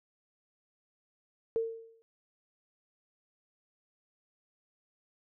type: tone with exponential decay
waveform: sine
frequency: 453.9 Hz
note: A#4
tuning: 46 cents flat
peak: -25 dBFS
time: 1.56-2.02 s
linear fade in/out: 0 ms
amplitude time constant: 100 ms
effects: none